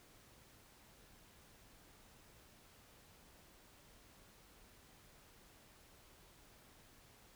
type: silence
effects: pink hiss -64 dBFS RMS until 7.35 s